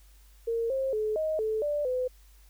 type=tone with pitch steps; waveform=sine; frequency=460.5 / 533 / 429.9 / 626 / 436.2 / 588 / 506 Hz; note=A#4 / C5 / A4 / D#5 / A4 / D5 / B4; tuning=-21 / +32 / -40 / +10 / -15 / +2 / +42 cents; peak=-26 dBFS; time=0.47-2.08 s; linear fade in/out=10 ms; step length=230 ms; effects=added 50 Hz sine -53 dBFS peak until 2.49 s + white hiss -63 dBFS RMS until 2.49 s